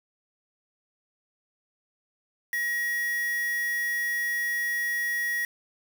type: tone with quantisation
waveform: triangle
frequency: 1900 Hz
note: A#6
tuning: 33 cents sharp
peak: -24 dBFS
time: 2.53-5.45 s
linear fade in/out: 2 ms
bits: 6
effects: none